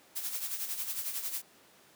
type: noise with tremolo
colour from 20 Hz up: blue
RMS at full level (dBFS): -34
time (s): 0.15-1.42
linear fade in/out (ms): 20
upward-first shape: sine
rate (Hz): 11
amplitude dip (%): 60
effects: pink hiss -60 dBFS RMS until 1.95 s + high-pass 200 Hz 12 dB/octave